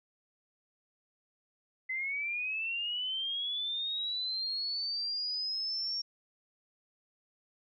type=linear sweep; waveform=sine; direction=up; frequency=2030 to 5540 Hz; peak=-32 dBFS; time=1.89-6.02 s; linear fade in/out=10 ms; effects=none